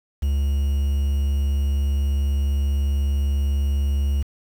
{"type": "tone with quantisation", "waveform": "triangle", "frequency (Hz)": 70.1, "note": "C#2", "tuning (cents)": 20, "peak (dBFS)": -16, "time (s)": [0.22, 4.23], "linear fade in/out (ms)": 10, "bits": 7, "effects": []}